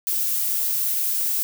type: noise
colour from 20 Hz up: violet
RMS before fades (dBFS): -23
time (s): 0.07-1.43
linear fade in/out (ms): 0
effects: none